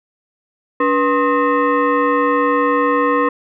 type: tone with frequency modulation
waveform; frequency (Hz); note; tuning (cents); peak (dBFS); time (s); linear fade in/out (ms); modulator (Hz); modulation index
sine; 286.9; D4; -40; -12; 0.8-3.29; 5; 774; 1.6
effects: none